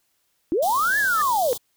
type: linear two-way sweep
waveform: sine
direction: up then down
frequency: 292 to 1754 to 459.6 Hz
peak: -18 dBFS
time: 0.52-1.53 s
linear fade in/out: 0 ms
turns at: 0.98 s
type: band-stop noise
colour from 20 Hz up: white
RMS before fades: -32 dBFS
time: 0.62-1.58 s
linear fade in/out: 10 ms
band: 1100 to 3100 Hz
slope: 96 dB/octave
type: tone with exponential growth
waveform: sine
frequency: 1760 Hz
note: A6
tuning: in tune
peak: -24 dBFS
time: 1.09-1.22 s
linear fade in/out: 5 ms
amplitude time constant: 27 ms
effects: white hiss -69 dBFS RMS until 1.76 s